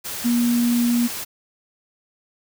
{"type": "tone in noise", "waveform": "sine", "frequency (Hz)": 238.8, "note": "A#3", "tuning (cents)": 42, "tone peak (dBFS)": -16, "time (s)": [0.24, 1.08], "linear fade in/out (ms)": 20, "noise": "white", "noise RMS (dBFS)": -30, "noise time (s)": [0.04, 1.25], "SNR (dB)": 11, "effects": []}